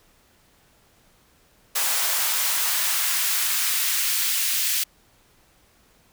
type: noise with high-pass filter sweep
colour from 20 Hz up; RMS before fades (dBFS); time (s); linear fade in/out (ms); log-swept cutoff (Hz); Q
white; -23; 1.75-4.84; 10; 700 to 2400; 0.91
effects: pink hiss -59 dBFS RMS until 6.12 s